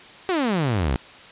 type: exponential sweep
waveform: sawtooth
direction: down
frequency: 392 to 58.7 Hz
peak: -16 dBFS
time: 0.29-0.96 s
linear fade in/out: 0 ms
effects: white hiss -44 dBFS RMS until 1.31 s + resampled to 8000 Hz